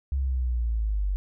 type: linear sweep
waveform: sine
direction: down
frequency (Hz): 69 to 46.81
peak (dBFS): -23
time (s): 0.12-1.16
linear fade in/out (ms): 0
effects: none